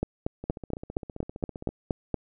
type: two click trains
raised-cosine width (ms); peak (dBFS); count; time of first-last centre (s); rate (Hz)
2; -24 / -13; 20 / 10; 0.44-1.69 / 0.03-2.143; 15.2 / 4.26
effects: none